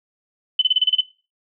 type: tone bursts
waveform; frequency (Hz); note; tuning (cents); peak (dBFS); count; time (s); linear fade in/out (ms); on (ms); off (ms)
sine; 3021; F#7; +35; -11; 8; 0.59-1.009; 5; 27; 29
effects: noise-tail reverb RT60 0.3 s tail -17 dB re dry